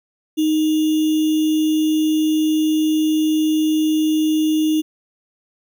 sine tone with sample-and-hold, 311.1 Hz, D#4, in tune, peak -14 dBFS, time 0.37-4.82 s, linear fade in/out 20 ms, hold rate 3150 Hz, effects none

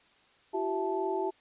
sine tone cluster, 340.3 / 383.4 / 662 / 873 Hz, F4 / G4 / E5 / A5, -45 / -38 / +7 / -14 cents, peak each -36 / -31 / -38 / -34 dBFS, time 0.53-1.31 s, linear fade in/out 20 ms, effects white hiss -63 dBFS RMS until 1.4 s + resampled to 8000 Hz

